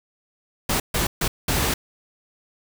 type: noise bursts at uneven times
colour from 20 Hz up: pink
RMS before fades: -22 dBFS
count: 4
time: 0.69-0.8 / 0.94-1.07 / 1.21-1.28 / 1.48-1.74 s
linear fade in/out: 5 ms
effects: none